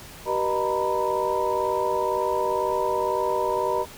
sine tone cluster, 383.7 / 481.6 / 612 / 924 / 986 Hz, G4 / B4 / D#5 / A#5 / B5, -37 / -44 / -29 / -16 / -3 cents, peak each -28 dBFS, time 0.25-3.86 s, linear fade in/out 50 ms, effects pink hiss -43 dBFS RMS until 3.97 s

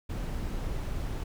brown noise, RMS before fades -33 dBFS, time 0.09-1.24 s, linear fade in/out 10 ms, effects none

